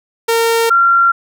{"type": "tone pair in turn", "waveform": ["sawtooth", "sine"], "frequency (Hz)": [458.9, 1375.1], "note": ["A#4", "F6"], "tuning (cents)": [-27, -27], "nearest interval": "octave + perfect fifth", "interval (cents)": 1900, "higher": "second", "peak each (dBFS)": -7, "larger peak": "neither", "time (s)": [[0.28, 0.7], [0.7, 1.12]], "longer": "neither", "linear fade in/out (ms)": 10, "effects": []}